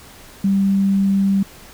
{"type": "tone", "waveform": "sine", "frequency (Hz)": 196, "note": "G3", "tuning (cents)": 0, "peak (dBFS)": -13, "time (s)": [0.44, 1.43], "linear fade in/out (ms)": 5, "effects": ["pink hiss -42 dBFS RMS until 1.73 s"]}